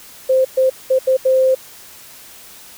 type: tone bursts at uneven times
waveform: sine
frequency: 522 Hz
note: C5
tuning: 4 cents flat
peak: -10 dBFS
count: 5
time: 0.29-0.45 / 0.57-0.7 / 0.9-0.99 / 1.07-1.17 / 1.25-1.55 s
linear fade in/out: 10 ms
effects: white hiss -40 dBFS RMS until 2.77 s